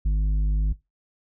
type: tone with tanh clipping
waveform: sine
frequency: 51.2 Hz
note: G#1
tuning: 24 cents flat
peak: -20 dBFS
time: 0.05-0.73 s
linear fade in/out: 10 ms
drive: 7 dB
effects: noise-tail reverb RT60 0.2 s tail -18 dB re dry